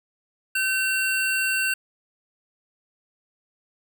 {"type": "tone pair together", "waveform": "square", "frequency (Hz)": [1533.8, 2733], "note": ["G6", "F7"], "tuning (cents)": [-38, -38], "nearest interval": "minor seventh", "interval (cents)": 1000, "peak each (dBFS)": -25, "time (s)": [0.55, 1.74], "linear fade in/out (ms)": 5, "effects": []}